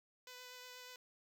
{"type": "tone with vibrato", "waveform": "5% pulse", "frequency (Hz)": 500, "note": "B4", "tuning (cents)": 21, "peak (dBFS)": -40, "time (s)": [0.27, 0.96], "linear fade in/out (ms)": 2, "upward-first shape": "triangle", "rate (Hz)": 8.3, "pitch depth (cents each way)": 14, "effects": []}